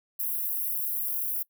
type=high-pass noise; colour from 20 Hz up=white; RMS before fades=-30 dBFS; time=0.19-1.43 s; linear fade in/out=10 ms; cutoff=11000 Hz; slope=48 dB/octave; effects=noise-tail reverb RT60 0.1 s tail -22 dB re dry